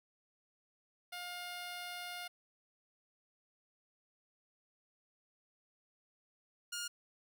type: tone pair in turn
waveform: 10% pulse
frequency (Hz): 710 / 1420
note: F5 / F6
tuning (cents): +28 / +28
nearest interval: octave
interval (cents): 1200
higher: second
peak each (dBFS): -34 / -31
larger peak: second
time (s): 1.12-2.28 / 6.72-6.88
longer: first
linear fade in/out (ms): 10
effects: none